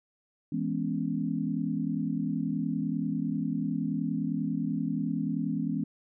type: chord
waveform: sine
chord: C# minor seventh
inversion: first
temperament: equal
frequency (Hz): 164.81 / 207.7 / 246.9 / 277.2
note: E3 / G#3 / B3 / C#4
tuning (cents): 0 / 0 / 0 / 0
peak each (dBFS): -33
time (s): 0.52-5.84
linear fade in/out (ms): 5
effects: none